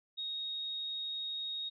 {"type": "tone", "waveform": "sine", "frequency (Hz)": 3748, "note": "A#7", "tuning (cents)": 9, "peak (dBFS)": -36, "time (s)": [0.17, 1.7], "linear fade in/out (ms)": 20, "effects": []}